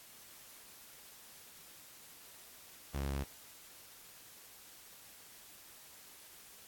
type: tone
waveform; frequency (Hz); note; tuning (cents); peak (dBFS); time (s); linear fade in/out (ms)
sawtooth; 69.1; C#2; -5; -31; 2.94-3.24; 10
effects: white hiss -56 dBFS RMS until 6.67 s + AAC 64 kbps